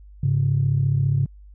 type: tone pair together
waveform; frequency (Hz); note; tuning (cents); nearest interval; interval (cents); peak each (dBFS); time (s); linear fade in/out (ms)
sine; 103.83 / 138.59; G#2 / C#3; 0 / 0; perfect fourth; 500; -21 / -18; 0.23-1.26; 5
effects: tanh soft clip ceiling -10 dBFS + added 50 Hz sine -42 dBFS peak until 1.54 s